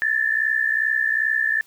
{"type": "tone pair together", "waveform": "sine", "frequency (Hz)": [1729.5, 1792], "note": ["A6", "A6"], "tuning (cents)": [-30, 31], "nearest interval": "minor second", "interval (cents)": 61, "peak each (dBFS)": -21, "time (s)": [0.02, 1.61], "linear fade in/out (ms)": 0, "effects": ["white hiss -56 dBFS RMS until 1.66 s"]}